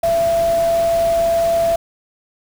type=tone in noise; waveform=sine; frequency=671 Hz; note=E5; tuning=31 cents sharp; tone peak=-13 dBFS; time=0.03-1.76 s; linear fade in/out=5 ms; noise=pink; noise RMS=-30 dBFS; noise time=0.03-1.76 s; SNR=+14 dB; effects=none